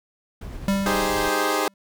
brown noise with tremolo, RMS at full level -34 dBFS, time 0.41-1.29 s, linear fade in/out 5 ms, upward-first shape sine, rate 9.5 Hz, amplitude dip 25%
square tone with exponential decay, 196.8 Hz, G3, 7 cents sharp, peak -18 dBFS, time 0.68-1.74 s, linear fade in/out 2 ms, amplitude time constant 230 ms
15% pulse chord, Ab major seventh, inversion second, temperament equal, 311.1 / 392 / 415.3 / 523.3 Hz, Eb4 / G4 / Ab4 / C5, 0 / 0 / 0 / 0 cents, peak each -20 dBFS, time 0.86-1.68 s, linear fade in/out 2 ms
effects none

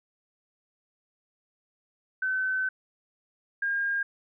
sine tone pair in turn, 1524 / 1614.6 Hz, G6 / G#6, -49 / -49 cents, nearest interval minor second, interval 100 cents, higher second, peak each -25 dBFS, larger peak neither, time 2.22-2.69 / 3.62-4.03 s, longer first, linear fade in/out 5 ms, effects none

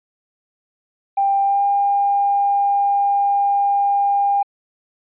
triangle tone with pitch glide, 792 to 803.5 Hz, G5 to G5, +18 to +43 cents, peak -10 dBFS, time 1.17-4.43 s, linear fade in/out 10 ms, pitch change +25 cents, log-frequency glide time 1.43-1.64 s, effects tanh soft clip ceiling -12 dBFS + resampled to 8000 Hz

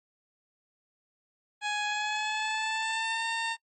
15% pulse tone with pitch glide, 835 to 910.6 Hz, G#5 to A#5, +9 to -41 cents, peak -22 dBFS, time 1.61-3.57 s, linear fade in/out 50 ms, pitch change +150 cents, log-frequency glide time 1.87-3.27 s, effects noise-tail reverb RT60 0.1 s tail -24 dB re dry + MP3 32 kbps

